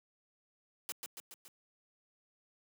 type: noise with echo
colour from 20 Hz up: white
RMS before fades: -39 dBFS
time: 0.89-0.92 s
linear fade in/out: 0 ms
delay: 140 ms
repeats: 4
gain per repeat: -4 dB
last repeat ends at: 1.48 s
effects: high-pass 200 Hz 12 dB/octave